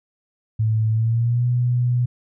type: tone with pitch glide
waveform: sine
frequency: 110 to 122.76 Hz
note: A2 to B2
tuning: 0 to -10 cents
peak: -16 dBFS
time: 0.59-2.06 s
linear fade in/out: 10 ms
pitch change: +190 cents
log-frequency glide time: 0.91-1.46 s
effects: none